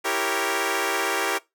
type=chord; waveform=10% pulse; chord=E diminished seventh; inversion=none; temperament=equal; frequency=329.6 / 392 / 466.2 / 554.4 Hz; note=E4 / G4 / Bb4 / Db5; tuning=0 / 0 / 0 / 0 cents; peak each=-22 / -18 / -20 / -22 dBFS; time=0.04-1.39 s; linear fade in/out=20 ms; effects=noise-tail reverb RT60 0.2 s tail -21 dB re dry